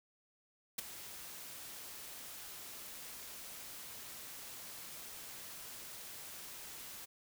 white noise with ADSR envelope, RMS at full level -35 dBFS, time 0.78-7.06 s, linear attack 8 ms, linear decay 13 ms, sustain -14 dB, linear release 18 ms, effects none

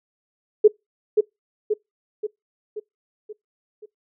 sine tone with echo, 424.2 Hz, G#4, 37 cents sharp, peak -7 dBFS, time 0.64-0.68 s, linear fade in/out 10 ms, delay 530 ms, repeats 6, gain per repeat -5 dB, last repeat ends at 3.86 s, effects noise-tail reverb RT60 0.2 s tail -26 dB re dry

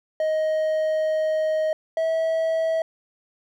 triangle tone pair in turn, 626 / 648.1 Hz, D#5 / E5, +10 / -30 cents, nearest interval minor second, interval 60 cents, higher second, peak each -18 dBFS, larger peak neither, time 0.2-1.73 / 1.97-2.82 s, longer first, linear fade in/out 2 ms, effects none

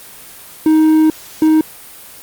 triangle tone bursts at uneven times, 313.5 Hz, D#4, 13 cents sharp, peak -5 dBFS, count 2, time 0.66-1.1 / 1.42-1.61 s, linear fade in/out 2 ms, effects white hiss -36 dBFS RMS until 2.22 s + Opus 32 kbps

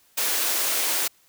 white high-pass noise, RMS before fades -24 dBFS, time 0.17-1.08 s, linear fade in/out 10 ms, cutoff 300 Hz, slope 24 dB/octave, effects white hiss -60 dBFS RMS until 1.28 s

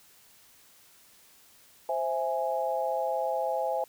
sine chord, C augmented, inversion none, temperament equal, 523.3 / 659.3 / 830.6 Hz, C5 / E5 / G#5, 0 / 0 / 0 cents, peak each -31 dBFS, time 1.89-3.84 s, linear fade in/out 2 ms, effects white hiss -58 dBFS RMS until 3.88 s

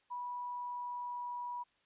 sine tone with pitch glide, 979 to 972.8 Hz, B5 to B5, -15 to -26 cents, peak -38 dBFS, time 0.1-1.64 s, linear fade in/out 20 ms, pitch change -11 cents, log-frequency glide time 0.39-1.34 s, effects white hiss -73 dBFS RMS until 1.85 s + resampled to 8000 Hz

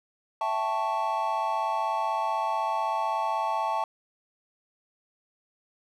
triangle chord, A dominant seventh, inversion second, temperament equal, 659.3 / 784 / 880 / 1108.7 Hz, E5 / G5 / A5 / C#6, 0 / 0 / 0 / 0 cents, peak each -31 / -32 / -26 / -30 dBFS, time 0.41-3.84 s, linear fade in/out 2 ms, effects none

